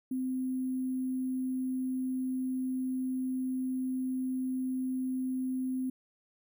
sine tone with sample-and-hold, 258.4 Hz, C4, 21 cents flat, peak -30 dBFS, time 0.11-5.9 s, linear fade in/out 5 ms, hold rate 11025 Hz, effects none

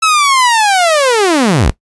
sawtooth linear sweep, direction down, 1314 to 35.23 Hz, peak -4 dBFS, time 0.02-1.71 s, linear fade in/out 10 ms, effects noise-tail reverb RT60 0.1 s tail -18 dB re dry + resampled to 24000 Hz

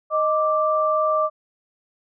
sine tone pair together, 622.3 / 1174.7 Hz, D#5 / D6, 0 / 0 cents, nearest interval major seventh, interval 1100 cents, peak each -20 dBFS, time 0.1-1.3 s, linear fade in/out 50 ms, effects none

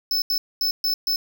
square tone bursts at uneven times, 5260 Hz, E8, 5 cents flat, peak -20 dBFS, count 5, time 0.11-0.22 / 0.3-0.38 / 0.61-0.71 / 0.84-0.94 / 1.07-1.16 s, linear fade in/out 2 ms, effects none

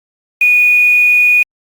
sine tone with quantisation, 2463 Hz, D#7, 18 cents flat, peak -6 dBFS, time 0.41-1.43 s, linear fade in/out 5 ms, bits 5, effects Opus 48 kbps

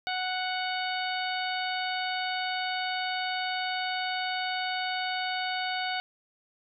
harmonic tone, 740 Hz, F#5, in tune, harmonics 1 / 2 / 3 / 4 / 5 / 6, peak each -32 / -35 / -37 / -38 / -39 / -40 dBFS, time 0.07-6 s, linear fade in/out 0 ms, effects none

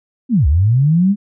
sine linear two-way sweep, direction down then up, 270.1 to 65.1 to 209.2 Hz, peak -9 dBFS, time 0.29-1.16 s, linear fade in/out 50 ms, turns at 0.47 s, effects none

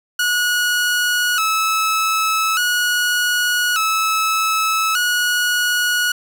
sawtooth tone with vibrato, 1377 Hz, F6, 25 cents flat, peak -12 dBFS, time 0.19-6.12 s, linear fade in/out 5 ms, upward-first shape square, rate 0.42 Hz, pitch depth 98 cents each way, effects 7-bit

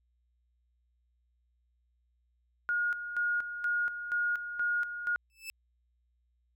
sine tone with tremolo, 1433 Hz, F6, 44 cents sharp, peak -27 dBFS, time 2.69-5.16 s, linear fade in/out 0 ms, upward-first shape square, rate 2.1 Hz, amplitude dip 65%
sawtooth tone with exponential growth, 2630 Hz, E7, 5 cents flat, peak -32 dBFS, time 5.3-5.5 s, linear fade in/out 0 ms, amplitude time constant 42 ms
effects added 60 Hz sine -70 dBFS peak until 6.55 s

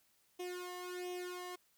sawtooth tone with flanger, 359.6 Hz, F#4, 49 cents flat, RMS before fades -44 dBFS, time 0.39-1.56 s, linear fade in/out 10 ms, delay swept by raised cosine 0.33 to 1.02 ms, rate 1.4 Hz, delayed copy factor +0.85, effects white hiss -73 dBFS RMS until 1.77 s

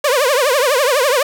sawtooth tone with vibrato, 539 Hz, C#5, 49 cents flat, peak -8 dBFS, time 0.04-1.23 s, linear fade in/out 5 ms, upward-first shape triangle, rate 12 Hz, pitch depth 240 cents each way, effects none

